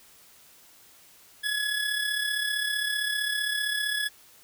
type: tone with amplitude modulation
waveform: 25% pulse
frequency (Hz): 1693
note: G#6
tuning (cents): +33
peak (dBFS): -20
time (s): 1.43-4.09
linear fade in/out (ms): 20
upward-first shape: sine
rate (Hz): 35.4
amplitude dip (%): 50
effects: white hiss -55 dBFS RMS until 4.43 s